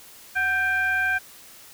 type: tone with frequency modulation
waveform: sine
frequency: 1568 Hz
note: G6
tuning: in tune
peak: -20 dBFS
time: 0.35-1.19 s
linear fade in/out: 20 ms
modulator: 826 Hz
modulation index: 0.62
effects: white hiss -47 dBFS RMS until 1.73 s